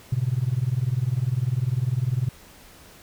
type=tone with tremolo; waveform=sine; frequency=124.7 Hz; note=B2; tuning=17 cents sharp; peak=-16 dBFS; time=0.12-2.29 s; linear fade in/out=5 ms; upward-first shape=sine; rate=20 Hz; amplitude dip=95%; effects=tanh soft clip ceiling -14 dBFS + pink hiss -49 dBFS RMS until 3.02 s